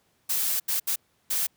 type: noise bursts at uneven times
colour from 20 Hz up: blue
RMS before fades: -26 dBFS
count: 4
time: 0.29-0.6 / 0.68-0.8 / 0.87-0.96 / 1.3-1.47 s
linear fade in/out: 10 ms
effects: pink hiss -68 dBFS RMS until 1.56 s + high-pass 80 Hz 12 dB/octave